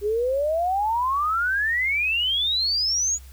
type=exponential sweep; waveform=sine; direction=up; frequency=400.1 to 6950 Hz; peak=-20 dBFS; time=0.01-3.19 s; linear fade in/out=50 ms; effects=added 66 Hz sine -41 dBFS peak until 3.32 s + white hiss -53 dBFS RMS until 3.32 s